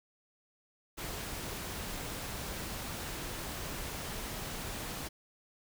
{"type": "noise", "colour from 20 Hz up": "pink", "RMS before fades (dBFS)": -40, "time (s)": [0.97, 5.09], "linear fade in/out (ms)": 20, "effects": []}